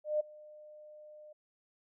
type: tone with ADSR envelope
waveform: sine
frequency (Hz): 605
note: D#5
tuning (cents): -49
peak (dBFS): -26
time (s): 0.04-1.33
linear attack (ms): 160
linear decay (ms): 13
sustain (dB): -24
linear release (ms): 9
effects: none